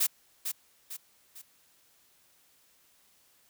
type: noise with echo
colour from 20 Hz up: blue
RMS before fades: -26 dBFS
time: 0-0.07 s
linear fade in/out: 10 ms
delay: 450 ms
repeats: 3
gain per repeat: -7 dB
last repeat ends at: 1.42 s
effects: white hiss -65 dBFS RMS until 3.49 s